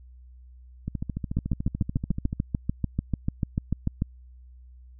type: two click trains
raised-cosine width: 5 ms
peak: -12 / -17 dBFS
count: 19 / 21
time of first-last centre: 1.37-4.021 / 0.88-2.329 s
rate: 6.79 / 13.8 Hz
effects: added 62 Hz sine -46 dBFS peak until 4.99 s